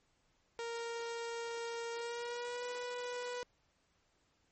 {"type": "tone with pitch glide", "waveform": "sawtooth", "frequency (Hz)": [465.4, 490.8], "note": ["A#4", "B4"], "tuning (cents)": [-3, -11], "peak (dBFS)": -35, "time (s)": [0.59, 3.43], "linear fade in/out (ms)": 0, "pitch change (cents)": 92, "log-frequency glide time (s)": [1.92, 2.67], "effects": ["pink hiss -75 dBFS RMS until 4.51 s", "MP3 32 kbps"]}